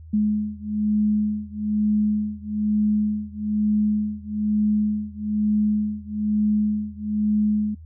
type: beating tone pair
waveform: sine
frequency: 210.6 / 211.7 Hz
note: G#3 / G#3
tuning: +24 / +33 cents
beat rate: 1.1 Hz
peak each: -22 / -23 dBFS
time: 0.13-7.75 s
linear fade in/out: 10 ms
effects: noise-tail reverb RT60 0.1 s tail -22 dB re dry + added 80 Hz sine -39 dBFS peak until 7.85 s